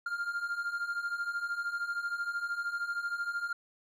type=beating tone pair; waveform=triangle; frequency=1392 / 1405 Hz; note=F6 / F6; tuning=-6 / +10 cents; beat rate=13 Hz; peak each=-36 / -32 dBFS; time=0.06-3.53 s; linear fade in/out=5 ms; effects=none